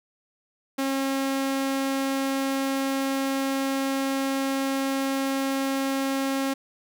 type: tone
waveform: sawtooth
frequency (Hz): 270.8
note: C#4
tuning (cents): -40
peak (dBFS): -20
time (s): 0.78-6.54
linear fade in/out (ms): 10
effects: none